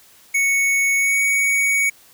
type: tone with pitch glide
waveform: square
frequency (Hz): 2217 to 2241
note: C#7 to C#7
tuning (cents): 0 to +18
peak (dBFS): -16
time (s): 0.34-1.9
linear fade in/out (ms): 10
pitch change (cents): +18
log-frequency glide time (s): 0.97-1.21
effects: white hiss -50 dBFS RMS until 2.13 s